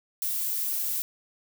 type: noise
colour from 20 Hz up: violet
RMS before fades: -29 dBFS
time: 0.22-1.02 s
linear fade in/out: 0 ms
effects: none